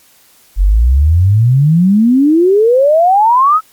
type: exponential sweep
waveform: sine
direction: up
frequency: 43.65 to 1318.5 Hz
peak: -5 dBFS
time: 0.56-3.61 s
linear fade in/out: 50 ms
effects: white hiss -47 dBFS RMS until 3.72 s + MP3 96 kbps